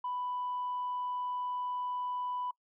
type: tone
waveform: sine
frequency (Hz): 992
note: B5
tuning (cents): +7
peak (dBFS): -32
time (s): 0.04-2.51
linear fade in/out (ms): 5
effects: noise-tail reverb RT60 0.1 s tail -24 dB re dry + tanh soft clip ceiling -29 dBFS